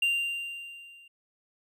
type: tone with level ramp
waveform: triangle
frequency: 2782 Hz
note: F7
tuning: 7 cents flat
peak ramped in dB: -20 to -50 dBFS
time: 0.02-1.08 s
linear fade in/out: 5 ms
effects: none